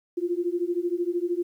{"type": "beating tone pair", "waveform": "sine", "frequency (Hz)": [343.2, 356.2], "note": ["F4", "F4"], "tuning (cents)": [-30, 34], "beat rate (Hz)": 13, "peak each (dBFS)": -27, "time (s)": [0.17, 1.43], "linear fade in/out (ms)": 10, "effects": ["10-bit"]}